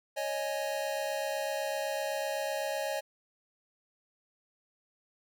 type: chord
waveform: square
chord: C# suspended second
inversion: none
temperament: equal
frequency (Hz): 554.4 / 622.3 / 830.6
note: C#5 / D#5 / G#5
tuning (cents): 0 / 0 / 0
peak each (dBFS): -36 / -36 / -39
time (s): 0.16-3.01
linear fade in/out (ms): 20
effects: none